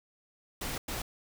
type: noise bursts at uneven times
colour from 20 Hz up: pink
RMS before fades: -36 dBFS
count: 2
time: 0.61-0.78 / 0.88-1.02 s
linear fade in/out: 5 ms
effects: none